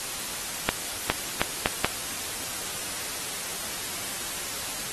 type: accelerating click train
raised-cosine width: 0.3 ms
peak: -4 dBFS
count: 5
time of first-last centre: 0.69-1.846 s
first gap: 410 ms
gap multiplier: 0.77
effects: white hiss -33 dBFS RMS until 4.92 s + AAC 32 kbps